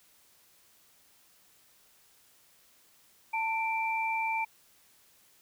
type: tone pair together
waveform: sine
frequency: 891.9 / 2349 Hz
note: A5 / D7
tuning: +23 / 0 cents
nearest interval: octave + perfect fourth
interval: 1677 cents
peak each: -30 / -32 dBFS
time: 3.33-4.45 s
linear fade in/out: 10 ms
effects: white hiss -63 dBFS RMS until 5.41 s